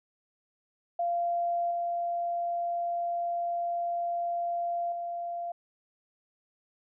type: tone with level steps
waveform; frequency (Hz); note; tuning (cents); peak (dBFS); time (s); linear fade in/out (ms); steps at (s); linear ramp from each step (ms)
sine; 691; F5; -19; -26 / -28 / -32; 0.99-5.52; 5; 1.71 / 4.92; 2
effects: none